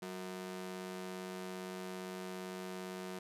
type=ring-modulated tone; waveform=sawtooth; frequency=277.2 Hz; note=C#4; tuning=in tune; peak=-35 dBFS; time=0.02-3.19 s; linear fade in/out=5 ms; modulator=89.8 Hz; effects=resampled to 32000 Hz